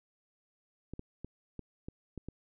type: clicks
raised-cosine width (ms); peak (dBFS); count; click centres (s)
3; -28; 7; 0.936 / 0.994 / 1.246 / 1.593 / 1.885 / 2.177 / 2.286
effects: none